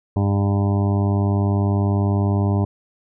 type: harmonic tone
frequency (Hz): 100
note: G2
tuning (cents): +35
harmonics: 1 / 2 / 3 / 4 / 6 / 7 / 8 / 9 / 10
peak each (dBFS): -17 / -23 / -27 / -29 / -33 / -34 / -35 / -36 / -37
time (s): 0.16-2.65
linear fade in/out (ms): 5
effects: none